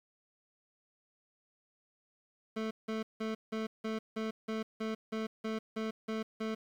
25% pulse tone bursts, 220 Hz, A3, in tune, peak -30 dBFS, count 13, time 2.56-6.55 s, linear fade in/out 10 ms, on 150 ms, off 170 ms, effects low-pass 4000 Hz 12 dB/octave + 10-bit

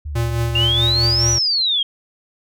sine tone with vibrato, 73.1 Hz, D2, 7 cents flat, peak -24 dBFS, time 0.05-1.38 s, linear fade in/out 10 ms, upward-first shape triangle, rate 7.7 Hz, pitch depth 60 cents each way
square tone with tremolo, 116.54 Hz, A#2, in tune, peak -17 dBFS, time 0.15-1.39 s, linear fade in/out 10 ms, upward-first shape triangle, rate 4.7 Hz, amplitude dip 50%
sine exponential two-way sweep, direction up then down, 2758 to 5940 to 3180 Hz, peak -15 dBFS, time 0.55-1.83 s, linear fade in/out 5 ms, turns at 1.31 s
effects none

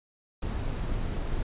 brown noise, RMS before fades -30 dBFS, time 0.42-1.43 s, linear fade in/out 5 ms, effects resampled to 8000 Hz

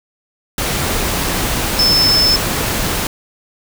sine tone in noise, 5260 Hz, E8, 5 cents flat, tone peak -10 dBFS, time 1.79-2.36 s, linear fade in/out 2 ms, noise pink, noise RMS -18 dBFS, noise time 0.58-3.07 s, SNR +5 dB, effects none

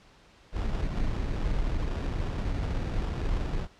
brown noise with sample-and-hold, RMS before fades -29 dBFS, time 0.52-3.68 s, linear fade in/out 50 ms, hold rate 2100 Hz, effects pink hiss -57 dBFS RMS until 3.79 s + low-pass 5000 Hz 12 dB/octave

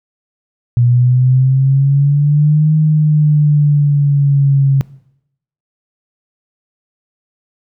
sine exponential two-way sweep, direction up then down, 120 to 155.56 to 136.2 Hz, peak -7 dBFS, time 0.77-4.81 s, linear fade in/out 0 ms, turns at 2.75 s, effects noise-tail reverb RT60 0.8 s tail -21 dB re dry

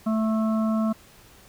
harmonic tone with a mistuned harmonic, 220 Hz, A3, in tune, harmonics 1 / 3 / 5 / 6, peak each -21 / -31 / -35 / -37 dBFS, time 0.06-0.93 s, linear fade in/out 10 ms, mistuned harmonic 5, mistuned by -17 cents, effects pink hiss -52 dBFS RMS until 1.48 s

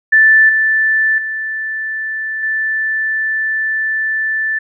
sine tone with level steps, 1760 Hz, A6, in tune, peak -5 / -10 / -18 / -14 dBFS, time 0.12-4.59 s, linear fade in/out 10 ms, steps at 0.49 / 1.18 / 2.43 s, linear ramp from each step 2 ms, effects none

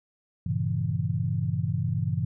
sine chord, G diminished seventh, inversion none, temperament equal with one note detuned, 98 / 116.54 / 136.84 / 164.81 Hz, G2 / Bb2 / Db3 / Fb3, 0 / 0 / -22 / 0 cents, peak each -30 dBFS, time 0.46-2.25 s, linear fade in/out 5 ms, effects none

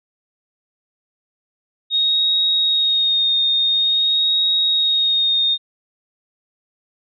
sine tone with vibrato, 3729 Hz, A#7, in tune, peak -14 dBFS, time 1.9-5.58 s, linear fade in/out 50 ms, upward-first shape sine, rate 0.48 Hz, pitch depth 22 cents each way, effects none

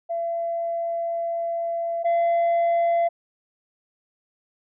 sine tone pair in turn, 676 / 681.1 Hz, E5 / F5, +43 / -44 cents, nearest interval unison, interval 13 cents, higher second, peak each -23 / -15 dBFS, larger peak second, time 0.09-2.04 / 2.04-3.09 s, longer first, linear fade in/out 20 ms, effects tanh soft clip ceiling -17 dBFS

